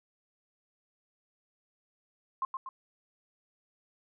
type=tone with echo; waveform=sine; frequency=1061 Hz; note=C6; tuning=24 cents sharp; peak=-28 dBFS; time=2.42-2.45 s; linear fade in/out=2 ms; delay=120 ms; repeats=2; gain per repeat=-5 dB; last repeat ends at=2.69 s; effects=none